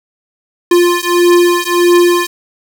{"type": "beating tone pair", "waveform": "square", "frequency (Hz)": [349.2, 350.8], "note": ["F4", "F4"], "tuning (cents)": [0, 8], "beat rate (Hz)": 1.6, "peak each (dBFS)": -11, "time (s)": [0.71, 2.27], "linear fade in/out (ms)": 5, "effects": []}